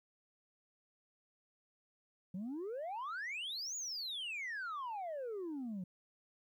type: exponential two-way sweep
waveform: sine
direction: up then down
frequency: 174.61 to 6970 to 174.61 Hz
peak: -37 dBFS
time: 2.34-5.84 s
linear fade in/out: 5 ms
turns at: 3.76 s
effects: tanh soft clip ceiling -38 dBFS + 13-bit